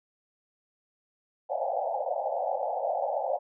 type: band-pass noise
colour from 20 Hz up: white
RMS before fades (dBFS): -30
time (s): 1.49-3.39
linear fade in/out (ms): 20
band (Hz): 520 to 830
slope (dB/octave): 96
effects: none